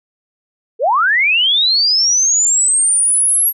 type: linear sweep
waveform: sine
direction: up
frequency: 410.2 to 11540 Hz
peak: -10 dBFS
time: 0.79-3.53 s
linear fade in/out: 50 ms
effects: none